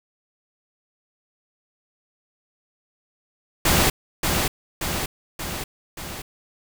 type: noise with echo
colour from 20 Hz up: pink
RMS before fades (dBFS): -18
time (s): 3.65-3.9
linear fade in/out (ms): 5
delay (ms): 580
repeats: 4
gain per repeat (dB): -4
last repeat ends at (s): 6.22
effects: none